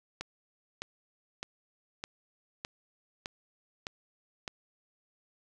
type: click train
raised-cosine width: 0.2 ms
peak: -19 dBFS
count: 8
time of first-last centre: 0.21-4.478 s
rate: 1.64 Hz
effects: none